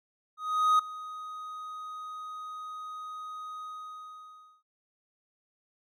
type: tone with ADSR envelope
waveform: triangle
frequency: 1251 Hz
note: D#6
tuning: 9 cents sharp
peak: -17 dBFS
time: 0.37-4.63 s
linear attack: 420 ms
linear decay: 6 ms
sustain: -19 dB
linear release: 1000 ms
effects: none